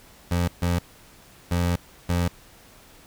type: tone bursts at uneven times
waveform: 25% pulse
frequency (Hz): 87.31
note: F2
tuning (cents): 0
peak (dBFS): -17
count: 4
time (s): 0.31-0.48 / 0.62-0.79 / 1.51-1.76 / 2.09-2.28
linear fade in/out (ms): 5
effects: pink hiss -51 dBFS RMS until 3.06 s